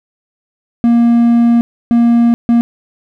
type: tone bursts at uneven times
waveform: triangle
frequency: 235.2 Hz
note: A#3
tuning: 16 cents sharp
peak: -4 dBFS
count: 3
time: 0.84-1.61 / 1.91-2.34 / 2.49-2.61 s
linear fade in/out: 0 ms
effects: none